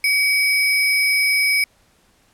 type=tone with sample-and-hold; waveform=sine; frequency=2265 Hz; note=C#7; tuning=37 cents sharp; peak=-14 dBFS; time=0.04-1.64 s; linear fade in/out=2 ms; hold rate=7350 Hz; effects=pink hiss -58 dBFS RMS until 2.33 s + low-pass 12000 Hz 12 dB/octave